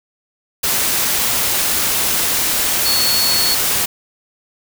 sine tone in noise, 4397 Hz, C#8, 15 cents flat, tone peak -16 dBFS, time 2.85-3.55 s, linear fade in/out 10 ms, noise white, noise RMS -17 dBFS, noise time 0.63-3.86 s, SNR -2 dB, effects none

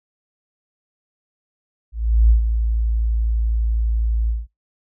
sine tone with ADSR envelope, 56 Hz, A1, 31 cents sharp, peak -8 dBFS, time 1.92-4.47 s, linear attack 380 ms, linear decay 110 ms, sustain -8 dB, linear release 180 ms, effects noise-tail reverb RT60 0.2 s tail -25 dB re dry

